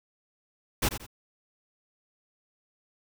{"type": "noise with echo", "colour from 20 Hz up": "pink", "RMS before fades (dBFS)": -25, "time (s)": [0.82, 0.89], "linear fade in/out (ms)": 10, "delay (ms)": 88, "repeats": 2, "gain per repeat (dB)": -10, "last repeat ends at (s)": 1.066, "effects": []}